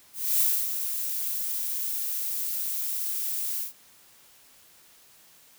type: noise with ADSR envelope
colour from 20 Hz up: violet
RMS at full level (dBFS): -22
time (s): 0.13-3.73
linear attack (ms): 270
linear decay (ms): 280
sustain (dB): -8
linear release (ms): 130
effects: white hiss -56 dBFS RMS until 5.58 s